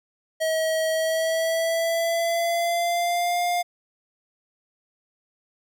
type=tone with pitch glide; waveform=square; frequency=639 to 704.9 Hz; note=D#5 to F5; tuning=+46 to +16 cents; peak=-22 dBFS; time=0.4-3.63 s; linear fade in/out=20 ms; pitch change=+170 cents; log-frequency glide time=0.91-3.4 s; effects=none